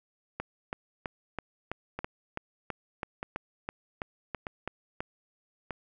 two click trains, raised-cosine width 0.5 ms, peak -18 / -20 dBFS, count 15 / 4, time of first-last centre 0.4-5.005 / 1.99-5.707 s, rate 3.04 / 0.807 Hz, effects none

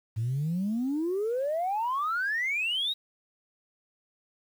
sine exponential sweep, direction up, 106.2 to 3869 Hz, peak -25 dBFS, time 0.16-2.94 s, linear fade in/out 20 ms, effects tanh soft clip ceiling -23 dBFS + 9-bit

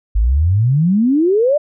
sine exponential sweep, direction up, 48.97 to 615 Hz, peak -10 dBFS, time 0.15-1.58 s, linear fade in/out 10 ms, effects none

